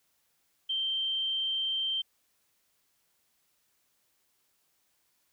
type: tone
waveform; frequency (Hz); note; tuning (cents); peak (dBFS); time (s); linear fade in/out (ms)
sine; 3136; G7; 0; -28; 0.69-2.02; 10
effects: white hiss -73 dBFS RMS until 5.32 s